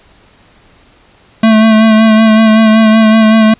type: tone with vibrato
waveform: square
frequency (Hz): 220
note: A3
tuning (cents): 0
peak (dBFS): -4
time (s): 1.43-3.54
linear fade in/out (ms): 5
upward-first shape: sine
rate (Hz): 5.3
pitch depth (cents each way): 27
effects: pink hiss -45 dBFS RMS until 3.59 s + resampled to 8000 Hz